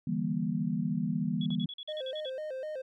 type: chord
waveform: sine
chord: E half-diminished seventh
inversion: third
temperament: just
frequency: 148.33 / 164.81 / 197.78 / 237.3 Hz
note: D3 / E3 / G3 / Bb3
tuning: +18 / 0 / +16 / +31 cents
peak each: -38 / -33 / -33 / -33 dBFS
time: 0.07-1.66 s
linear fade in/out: 5 ms
type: tone bursts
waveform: sine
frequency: 3374 Hz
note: G#7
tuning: 27 cents sharp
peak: -39 dBFS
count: 10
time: 1.41-2.296 s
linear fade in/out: 2 ms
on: 49 ms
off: 44 ms
type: click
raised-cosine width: 1 ms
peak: -39 dBFS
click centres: 1.505 s
type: tone with vibrato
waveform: triangle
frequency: 567 Hz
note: C#5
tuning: 39 cents sharp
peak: -33 dBFS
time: 1.88-2.82 s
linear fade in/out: 10 ms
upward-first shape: square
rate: 4 Hz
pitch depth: 140 cents each way
effects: none